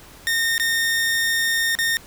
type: tone with dropouts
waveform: sawtooth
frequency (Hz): 1833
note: A#6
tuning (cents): -30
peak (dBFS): -15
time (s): 0.27-1.97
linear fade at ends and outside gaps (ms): 0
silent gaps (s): 0.58-0.598 / 1.752-1.788
effects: pink hiss -45 dBFS RMS until 2.06 s